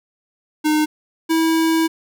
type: tone pair in turn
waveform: square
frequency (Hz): 305.8 / 324.6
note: D#4 / E4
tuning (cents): -30 / -27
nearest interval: minor second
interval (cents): 103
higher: second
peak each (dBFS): -15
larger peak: neither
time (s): 0.64-0.86 / 1.29-1.88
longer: second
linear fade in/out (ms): 20
effects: none